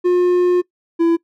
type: tone pair in turn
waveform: triangle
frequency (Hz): 357.4 / 334.6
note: F4 / E4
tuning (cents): +40 / +26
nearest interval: minor second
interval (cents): 114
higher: first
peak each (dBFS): -9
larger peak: neither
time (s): 0.04-0.62 / 0.99-1.17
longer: first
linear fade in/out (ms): 20
effects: noise-tail reverb RT60 0.1 s tail -21 dB re dry